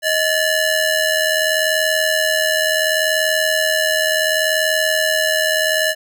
sawtooth ring-modulated tone, 1174.7 Hz, D6, in tune, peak -8 dBFS, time 0.02-5.95 s, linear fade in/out 50 ms, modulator 547 Hz, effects none

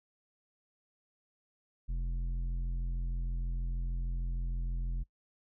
triangle tone with tanh clipping, 43.21 Hz, F1, 18 cents flat, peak -33 dBFS, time 1.88-5.04 s, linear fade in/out 20 ms, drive 13 dB, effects noise-tail reverb RT60 0.1 s tail -22 dB re dry

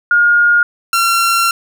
sine / sawtooth tone pair in turn, 1425 / 1366.1 Hz, F6 / F6, +34 / -39 cents, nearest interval minor second, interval 73 cents, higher first, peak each -7 dBFS, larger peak neither, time 0.11-0.63 / 0.93-1.51 s, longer second, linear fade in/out 2 ms, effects none

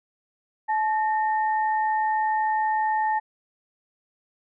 sine tone pair together, 864 / 1830.8 Hz, A5 / A#6, -32 / -32 cents, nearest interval octave + minor second, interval 1300 cents, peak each -21 / -31 dBFS, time 0.68-3.2 s, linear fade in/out 20 ms, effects none

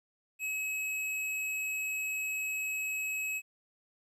square tone, 2564 Hz, E7, 49 cents flat, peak -33 dBFS, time 0.39-3.42 s, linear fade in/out 50 ms, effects resampled to 32000 Hz + 12-bit

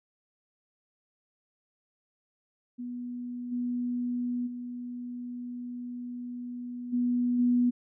sine tone with level steps, 244.5 Hz, B3, 17 cents flat, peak -34 / -28 / -35 / -24 / -21 dBFS, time 2.78-7.71 s, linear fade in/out 20 ms, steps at 3.51 / 4.46 / 6.92 / 7.38 s, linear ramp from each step 20 ms, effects none

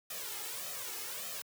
white noise with flanger, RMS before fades -41 dBFS, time 0.1-1.42 s, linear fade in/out 5 ms, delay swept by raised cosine 1.6 to 2.38 ms, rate 1.7 Hz, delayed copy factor +0.8, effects high-pass 150 Hz 12 dB/octave

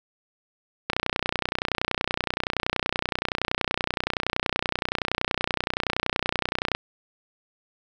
click train, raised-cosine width 0.3 ms, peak -7 dBFS, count 180, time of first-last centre 0.9-6.75 s, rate 30.6 Hz, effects none

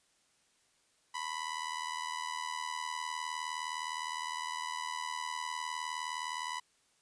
sawtooth tone with amplitude modulation, 992 Hz, B5, 7 cents sharp, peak -29 dBFS, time 1.14-6.6 s, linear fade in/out 10 ms, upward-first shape sine, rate 79.6 Hz, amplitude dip 80%, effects white hiss -71 dBFS RMS until 7.01 s + resampled to 22050 Hz

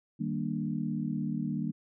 sine chord, Eb major seventh, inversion none, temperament equal, 155.56 / 196 / 233.1 / 293.7 Hz, Eb3 / G3 / Bb3 / D4, 0 / 0 / 0 / 0 cents, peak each -35 / -35 / -34 / -38 dBFS, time 0.19-1.72 s, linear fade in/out 20 ms, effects none

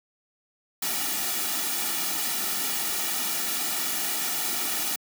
white noise with comb filter, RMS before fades -28 dBFS, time 0.82-4.96 s, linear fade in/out 5 ms, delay 1.9 ms, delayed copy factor -0.7, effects high-pass 200 Hz 12 dB/octave

